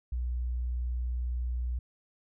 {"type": "tone", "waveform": "sine", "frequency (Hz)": 61, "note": "B1", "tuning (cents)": -21, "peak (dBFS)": -29, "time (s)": [0.12, 1.79], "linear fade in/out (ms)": 5, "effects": []}